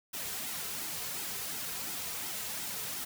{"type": "noise with flanger", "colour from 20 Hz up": "white", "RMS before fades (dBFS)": -38, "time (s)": [0.13, 3.05], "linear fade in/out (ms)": 10, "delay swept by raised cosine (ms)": [1.7, 3.6], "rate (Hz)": 2.8, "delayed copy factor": -0.65, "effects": []}